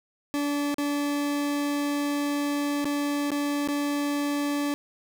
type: tone with dropouts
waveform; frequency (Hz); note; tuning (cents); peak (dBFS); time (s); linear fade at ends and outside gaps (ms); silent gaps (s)
40% pulse; 288.6; D4; -30; -24; 0.34-4.74; 0; 0.743-0.783 / 2.845-2.854 / 3.305-3.317 / 3.675-3.686
effects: none